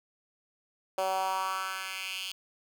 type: tone with high-pass filter sweep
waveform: 10% pulse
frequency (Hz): 189.5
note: F#3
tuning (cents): +42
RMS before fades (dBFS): -33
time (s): 0.98-2.32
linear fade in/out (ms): 2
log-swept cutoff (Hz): 580 to 3300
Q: 3
effects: none